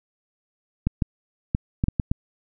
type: clicks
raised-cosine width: 5 ms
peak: -8 dBFS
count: 7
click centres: 0.87 / 1.022 / 1.549 / 1.839 / 1.884 / 1.998 / 2.115 s
effects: none